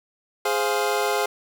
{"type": "chord", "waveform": "25% pulse", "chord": "F minor", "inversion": "first", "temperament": "equal", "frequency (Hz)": [415.3, 523.3, 698.5], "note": ["Ab4", "C5", "F5"], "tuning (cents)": [0, 0, 0], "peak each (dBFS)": [-20, -23, -23], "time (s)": [0.45, 1.26], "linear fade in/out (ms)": 5, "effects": []}